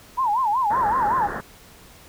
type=tone with vibrato; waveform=sine; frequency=932.3 Hz; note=A#5; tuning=in tune; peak=-18 dBFS; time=0.17-1.28 s; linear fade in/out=20 ms; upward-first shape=sine; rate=5.3 Hz; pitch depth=230 cents each way
type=low-pass noise; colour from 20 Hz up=white; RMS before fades=-30 dBFS; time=0.7-1.41 s; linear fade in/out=10 ms; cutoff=1800 Hz; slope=96 dB/octave
effects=pink hiss -48 dBFS RMS until 2.08 s